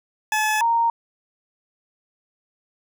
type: tone pair in turn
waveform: 20% pulse / sine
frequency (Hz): 859 / 927.4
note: A5 / A#5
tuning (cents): -42 / -9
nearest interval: minor second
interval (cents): 133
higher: second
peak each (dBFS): -14 / -16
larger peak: first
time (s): 0.32-0.61 / 0.61-0.9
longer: neither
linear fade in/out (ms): 2
effects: none